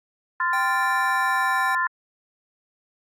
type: chord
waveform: sine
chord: F major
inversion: second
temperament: equal with one note detuned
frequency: 1035.1 / 1396.9 / 1760 Hz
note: C6 / F6 / A6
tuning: -19 / 0 / 0 cents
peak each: -23 / -28 / -24 dBFS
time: 0.4-1.87 s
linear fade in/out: 2 ms
type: tone with pitch glide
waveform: square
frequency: 784 to 775.9 Hz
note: G5 to G5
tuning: 0 to -18 cents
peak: -28 dBFS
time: 0.53-1.75 s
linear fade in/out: 2 ms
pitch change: -18 cents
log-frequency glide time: 0.84-1.64 s
effects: Opus 48 kbps